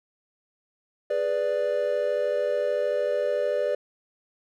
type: chord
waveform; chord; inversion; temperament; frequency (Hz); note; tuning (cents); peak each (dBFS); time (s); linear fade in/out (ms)
triangle; G# diminished; none; equal; 415.3 / 493.9 / 587.3; G#4 / B4 / D5; 0 / 0 / 0; -29 / -26 / -23; 1.1-3.75; 5
effects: none